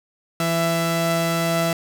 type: tone pair together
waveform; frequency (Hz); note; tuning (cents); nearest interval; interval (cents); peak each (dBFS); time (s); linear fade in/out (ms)
sawtooth; 166.8 / 665.1; E3 / E5; +21 / +15; 2 octaves; 2394; -18; 0.4-1.73; 2
effects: none